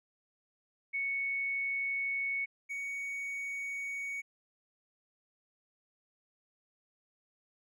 sine / triangle tone pair in turn, 2217 / 2236 Hz, C#7 / C#7, 0 / +14 cents, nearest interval unison, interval 14 cents, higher second, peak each -31 / -34 dBFS, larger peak first, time 0.93-2.46 / 2.69-4.22 s, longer neither, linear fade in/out 20 ms, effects none

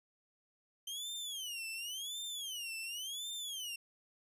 sawtooth tone with vibrato, 3094 Hz, G7, 23 cents flat, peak -37 dBFS, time 0.87-3.76 s, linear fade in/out 5 ms, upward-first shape sine, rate 0.92 Hz, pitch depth 260 cents each way, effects resampled to 32000 Hz

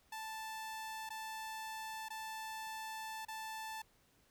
sawtooth tone with dropouts, 880 Hz, A5, in tune, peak -39 dBFS, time 0.12-3.82 s, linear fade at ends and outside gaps 5 ms, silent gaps 1.092-1.103 / 2.086-2.103 / 3.251-3.283 s, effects pink hiss -71 dBFS RMS until 4.3 s

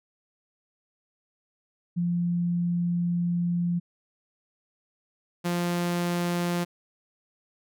sine / sawtooth tone pair in turn, 173.7 / 174.42 Hz, F3 / F3, -9 / -2 cents, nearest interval unison, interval 7 cents, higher second, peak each -23 / -21 dBFS, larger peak second, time 1.96-3.8 / 5.44-6.65 s, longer first, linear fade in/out 20 ms, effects none

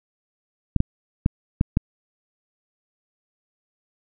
clicks, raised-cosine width 5 ms, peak -5 dBFS, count 5, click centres 0.763 / 0.804 / 1.261 / 1.611 / 1.771 s, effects none

